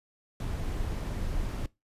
brown noise, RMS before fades -32 dBFS, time 0.4-1.66 s, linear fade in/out 2 ms, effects noise-tail reverb RT60 0.2 s tail -20 dB re dry + resampled to 32000 Hz

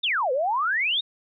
sine exponential two-way sweep, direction down then up, 3815 to 489 to 3815 Hz, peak -21 dBFS, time 0.03-1.01 s, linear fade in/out 10 ms, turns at 0.32 s, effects none

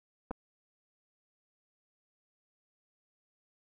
clicks, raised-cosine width 1 ms, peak -24 dBFS, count 2, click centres 0.309 / 0.313 s, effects none

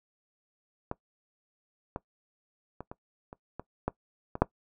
clicks, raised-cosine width 1 ms, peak -18 / -19 / -25 / -26 / -29 / -23 / -14 / -21 / -6 dBFS, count 9, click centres 0.914 / 1.961 / 2.806 / 2.915 / 3.329 / 3.596 / 3.88 / 4.354 / 4.42 s, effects noise-tail reverb RT60 0.1 s tail -20 dB re dry

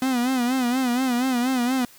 45% pulse tone with vibrato, 251.5 Hz, B3, 32 cents sharp, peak -20 dBFS, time 0.02-1.85 s, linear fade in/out 2 ms, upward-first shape sine, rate 4.2 Hz, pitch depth 92 cents each way, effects white hiss -50 dBFS RMS until 1.98 s

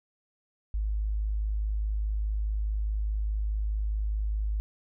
sine tone, 52.4 Hz, G#1, 16 cents sharp, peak -26 dBFS, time 0.74-4.6 s, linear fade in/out 0 ms, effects none

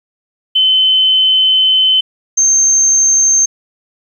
sine tone pair in turn, 3055 / 6336 Hz, G7 / G8, -45 / +18 cents, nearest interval octave + minor second, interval 1263 cents, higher second, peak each -7 dBFS, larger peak neither, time 0.55-2.01 / 2.37-3.46 s, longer first, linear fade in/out 10 ms, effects 8-bit

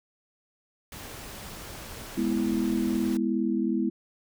pink noise, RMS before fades -41 dBFS, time 0.92-3.17 s, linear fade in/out 2 ms
sine chord, E major, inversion first, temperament equal, 207.7 / 246.9 / 329.6 Hz, G#3 / B3 / E4, 0 / 0 / 0 cents, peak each -28 dBFS, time 2.17-3.9 s, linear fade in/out 10 ms
effects none

